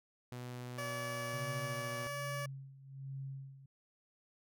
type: tone with pitch glide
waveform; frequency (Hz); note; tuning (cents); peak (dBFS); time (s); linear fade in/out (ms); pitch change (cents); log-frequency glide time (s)
sawtooth; 123.47 to 121.91; B2 to B2; 0 to -22; -39; 0.32-2.07; 0; -22; 0.77-1.41
type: tone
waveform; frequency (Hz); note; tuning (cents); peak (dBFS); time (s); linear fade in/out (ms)
15% pulse; 574; D5; -40; -33; 0.78-2.46; 5
type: tone with tremolo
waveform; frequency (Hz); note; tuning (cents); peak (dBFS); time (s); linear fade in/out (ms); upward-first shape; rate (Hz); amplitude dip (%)
sine; 135.7; C#3; -36; -40; 1.33-3.66; 5; sine; 1.2; 80
effects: none